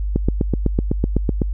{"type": "click train", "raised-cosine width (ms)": 3, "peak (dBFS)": -4, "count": 11, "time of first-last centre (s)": [0.16, 1.418], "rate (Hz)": 7.95, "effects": ["added 50 Hz sine -19 dBFS peak until 1.53 s"]}